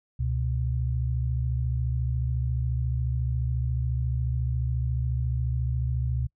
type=tone pair together; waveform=sine; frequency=69.3 / 123.47 Hz; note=C#2 / B2; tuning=0 / 0 cents; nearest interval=minor seventh; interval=1000 cents; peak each=-27 dBFS; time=0.19-6.27 s; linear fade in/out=10 ms; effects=noise-tail reverb RT60 0.1 s tail -25 dB re dry